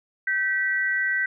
sine tone pair together, 1547 / 1949.1 Hz, G6 / B6, -23 / -23 cents, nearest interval major third, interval 400 cents, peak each -24 dBFS, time 0.27-1.26 s, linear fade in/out 5 ms, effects none

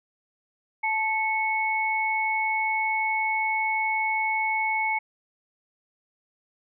sine tone pair together, 874.7 / 2204 Hz, A5 / C#7, -10 / -11 cents, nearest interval octave + major third, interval 1599 cents, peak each -26 / -25 dBFS, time 0.83-4.99 s, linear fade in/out 10 ms, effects none

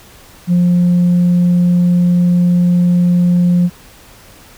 sine tone, 176.4 Hz, F3, 18 cents sharp, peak -6 dBFS, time 0.47-3.7 s, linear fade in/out 50 ms, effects tanh soft clip ceiling -6 dBFS + pink hiss -41 dBFS RMS until 4.57 s

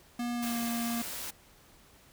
square tone with pitch glide, 240 to 234.7 Hz, B3 to A#3, -49 to +12 cents, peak -32 dBFS, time 0.19-1.02 s, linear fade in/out 5 ms, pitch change -39 cents, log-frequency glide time 0.35-0.58 s
white noise, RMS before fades -39 dBFS, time 0.42-1.31 s, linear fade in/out 10 ms
effects pink hiss -59 dBFS RMS until 2.12 s

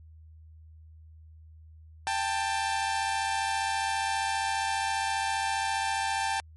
sawtooth tone pair together, 790 / 884.9 Hz, G5 / A5, +13 / +10 cents, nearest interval major second, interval 197 cents, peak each -26 dBFS, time 2.07-6.4 s, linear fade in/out 0 ms, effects added 79 Hz sine -48 dBFS peak until 6.56 s + MP3 48 kbps

